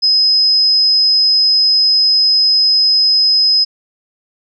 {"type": "tone", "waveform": "sine", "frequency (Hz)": 5070, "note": "D#8", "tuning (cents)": 32, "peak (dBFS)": -8, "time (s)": [0.02, 3.65], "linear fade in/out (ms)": 20, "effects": []}